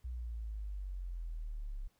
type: exponential sweep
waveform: sine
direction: down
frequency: 62.5 to 33.65 Hz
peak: -38 dBFS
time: 0.04-1.88 s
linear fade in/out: 10 ms
effects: pink hiss -75 dBFS RMS until 1.99 s